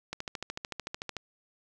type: click train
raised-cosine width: 0.2 ms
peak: -18 dBFS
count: 15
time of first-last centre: 0.13-1.167 s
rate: 13.5 Hz
effects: none